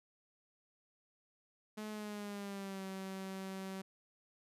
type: tone with pitch glide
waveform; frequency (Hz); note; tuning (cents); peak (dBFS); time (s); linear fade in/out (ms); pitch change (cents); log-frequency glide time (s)
sawtooth; 213.5 to 191.31; G#3 to G3; +48 to -42; -38; 1.77-3.82; 10; -190; 1.91-2.84
effects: resampled to 32000 Hz